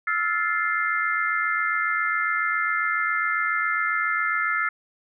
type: chord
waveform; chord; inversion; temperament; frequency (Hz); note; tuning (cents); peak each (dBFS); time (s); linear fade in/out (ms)
sine; F major seventh; third; just; 1309.6 / 1396.9 / 1746.1 / 2095; E6 / F6 / A6 / C7; -12 / 0 / -14 / +2; -27; 0.07-4.69; 5
effects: none